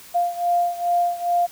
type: beating tone pair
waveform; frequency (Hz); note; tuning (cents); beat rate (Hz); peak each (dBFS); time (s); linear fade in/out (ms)
sine; 698.5 / 700.9; F5 / F5; 0 / +6; 2.4; -20 / -23; 0.14-1.47; 20
effects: white hiss -44 dBFS RMS until 1.51 s